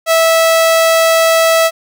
sawtooth tone, 654 Hz, E5, 14 cents flat, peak -4 dBFS, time 0.06-1.71 s, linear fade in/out 50 ms, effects none

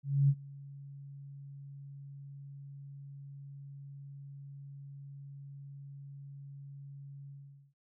sine tone with ADSR envelope, 139.7 Hz, C#3, 14 cents sharp, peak -21 dBFS, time 0.03-7.74 s, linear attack 260 ms, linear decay 54 ms, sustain -24 dB, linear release 450 ms, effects none

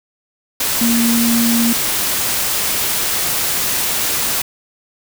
sine tone in noise, 233.1 Hz, A#3, in tune, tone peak -13 dBFS, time 0.81-1.73 s, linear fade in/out 5 ms, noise white, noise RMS -18 dBFS, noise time 0.6-4.42 s, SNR +2 dB, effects none

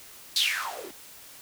blue noise with band-pass filter sweep, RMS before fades -29 dBFS, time 0.36-0.91 s, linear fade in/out 2 ms, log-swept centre 4400 to 290 Hz, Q 8.5, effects white hiss -48 dBFS RMS until 1.41 s

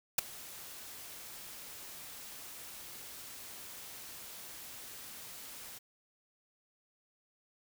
white noise with ADSR envelope, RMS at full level -24 dBFS, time 0.18-5.79 s, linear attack 7 ms, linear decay 9 ms, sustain -24 dB, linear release 16 ms, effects none

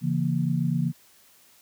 sine chord, A# diminished, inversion first, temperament just, 139.85 / 167.82 / 233.1 Hz, C#3 / E3 / A#3, +16 / +31 / 0 cents, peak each -26 / -25 / -29 dBFS, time 0.01-0.93 s, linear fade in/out 50 ms, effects white hiss -57 dBFS RMS until 1.61 s + high-pass 60 Hz 12 dB/octave

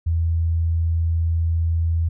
sine tone, 82.7 Hz, E2, 6 cents sharp, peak -17 dBFS, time 0.06-2.09 s, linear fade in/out 10 ms, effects none

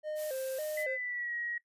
triangle tone with vibrato, 568 Hz, C#5, 42 cents sharp, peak -32 dBFS, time 0.03-0.98 s, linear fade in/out 50 ms, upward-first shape square, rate 1.8 Hz, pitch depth 130 cents each way
blue noise, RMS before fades -44 dBFS, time 0.15-0.86 s, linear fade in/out 50 ms
sine tone with pitch glide, 2012 to 1899.1 Hz, B6 to A#6, +32 to +32 cents, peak -35 dBFS, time 0.77-1.58 s, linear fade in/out 5 ms, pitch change -100 cents, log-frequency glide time 0.94-1.34 s
effects noise-tail reverb RT60 0.1 s tail -17 dB re dry + resampled to 32000 Hz

